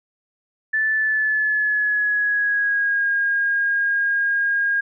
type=tone with pitch glide; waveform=sine; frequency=1752 to 1625.3 Hz; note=A6 to G#6; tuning=-8 to -38 cents; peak=-17 dBFS; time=0.73-4.81 s; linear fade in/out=10 ms; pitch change=-130 cents; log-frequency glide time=0.93-3.08 s; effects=none